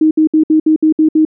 sine tone bursts, 312.7 Hz, D#4, 9 cents sharp, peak -6 dBFS, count 8, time 0.01-1.251 s, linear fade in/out 5 ms, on 100 ms, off 63 ms, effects none

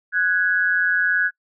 sine tone pair together, 1480 / 1661.2 Hz, F#6 / G#6, 0 / 0 cents, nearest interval major second, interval 200 cents, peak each -19 dBFS, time 0.12-1.31 s, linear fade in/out 50 ms, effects noise-tail reverb RT60 0.1 s tail -26 dB re dry

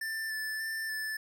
square tone with vibrato, 1764 Hz, A6, 4 cents sharp, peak -34 dBFS, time 0.01-1.17 s, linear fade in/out 5 ms, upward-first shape square, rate 1.7 Hz, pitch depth 14 cents each way, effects none

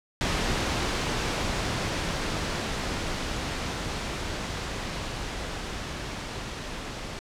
pink noise with level ramp, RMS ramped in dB -26 to -36 dBFS, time 0.21-7.19 s, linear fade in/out 0 ms, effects low-pass 6000 Hz 12 dB/octave

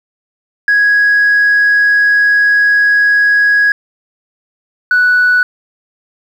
sine tone pair in turn, 1661.2 / 1480 Hz, G#6 / F#6, 0 / 0 cents, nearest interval major second, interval 200 cents, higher first, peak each -5 dBFS, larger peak neither, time 0.68-3.72 / 4.91-5.43 s, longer first, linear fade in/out 2 ms, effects tanh soft clip ceiling -4 dBFS + 7-bit

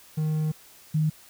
triangle / sine tone pair in turn, 155 / 155 Hz, D#3 / D#3, -6 / -6 cents, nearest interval unison, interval 0 cents, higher neither, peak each -21 / -20 dBFS, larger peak second, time 0.17-0.52 / 0.94-1.1 s, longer first, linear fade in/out 10 ms, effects white hiss -52 dBFS RMS until 1.29 s

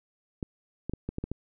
clicks, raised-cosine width 3 ms, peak -19 dBFS, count 7, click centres 0.428 / 0.896 / 0.936 / 1.09 / 1.184 / 1.24 / 1.316 s, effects none

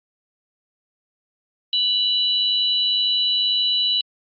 sine tone pair together, 2960 / 3951 Hz, F#7 / B7, 0 / 0 cents, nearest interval perfect fourth, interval 500 cents, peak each -20 dBFS, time 1.73-4.01 s, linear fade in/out 2 ms, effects Opus 24 kbps

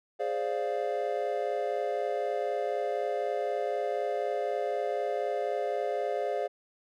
triangle chord, D half-diminished seventh, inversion second, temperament equal, 415.3 / 523.3 / 587.3 / 698.5 Hz, Ab4 / C5 / D5 / F5, 0 / 0 / 0 / 0 cents, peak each -32 dBFS, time 0.19-6.48 s, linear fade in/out 20 ms, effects none

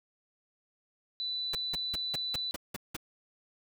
sine tone, 3982 Hz, B7, 14 cents sharp, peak -32 dBFS, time 1.2-2.51 s, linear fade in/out 0 ms
pink noise bursts, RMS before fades -37 dBFS, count 8, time 1.53-2.966 s, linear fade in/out 5 ms, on 22 ms, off 180 ms
effects none

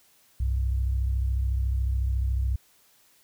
sine tone pair together, 64.33 / 98.3 Hz, C2 / G2, -29 / +5 cents, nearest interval perfect fifth, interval 734 cents, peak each -23 / -32 dBFS, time 0.4-2.56 s, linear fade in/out 5 ms, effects white hiss -61 dBFS RMS until 3.23 s

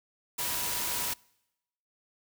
sine tone in noise, 969 Hz, B5, 33 cents flat, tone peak -43 dBFS, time 0.38-1.14 s, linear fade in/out 10 ms, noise white, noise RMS -32 dBFS, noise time 0.38-1.14 s, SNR -14 dB, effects noise-tail reverb RT60 0.9 s tail -26 dB re dry

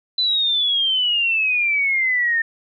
sine exponential sweep, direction down, 4040 to 1807 Hz, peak -16 dBFS, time 0.18-2.42 s, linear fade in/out 5 ms, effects none

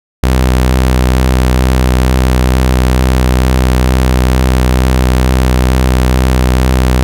sawtooth tone with vibrato, 63.5 Hz, B1, 49 cents sharp, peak -3 dBFS, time 0.23-7.03 s, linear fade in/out 0 ms, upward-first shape sine, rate 2.2 Hz, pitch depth 16 cents each way, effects none

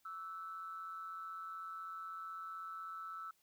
sine tone with amplitude modulation, 1318.5 Hz, E6, in tune, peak -40 dBFS, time 0.05-3.31 s, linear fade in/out 5 ms, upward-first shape sine, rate 176 Hz, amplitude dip 65%, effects tanh soft clip ceiling -36 dBFS + white hiss -75 dBFS RMS until 3.42 s

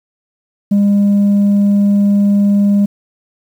sine tone, 202.2 Hz, G#3, 46 cents flat, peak -5 dBFS, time 0.71-2.86 s, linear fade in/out 10 ms, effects tanh soft clip ceiling -7 dBFS + 7-bit

